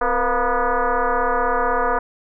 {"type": "tone with frequency modulation", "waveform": "sine", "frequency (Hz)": 260, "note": "C4", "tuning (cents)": -11, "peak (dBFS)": -16, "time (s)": [0.01, 1.99], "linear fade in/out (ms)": 5, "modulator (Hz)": 242, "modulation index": 5.1, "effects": []}